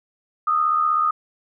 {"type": "tone pair together", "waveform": "sine", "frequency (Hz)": [1233, 1309], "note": ["D#6", "E6"], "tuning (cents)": [-16, -13], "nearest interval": "minor second", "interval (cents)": 103, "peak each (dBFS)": [-17, -25], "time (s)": [0.47, 1.11], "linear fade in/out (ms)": 5, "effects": []}